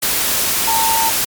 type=tone in noise; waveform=sine; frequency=900 Hz; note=A5; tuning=39 cents sharp; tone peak=-15 dBFS; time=0.67-1.1 s; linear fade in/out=10 ms; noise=white; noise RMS=-17 dBFS; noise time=0.02-1.25 s; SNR=-1 dB; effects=MP3 96 kbps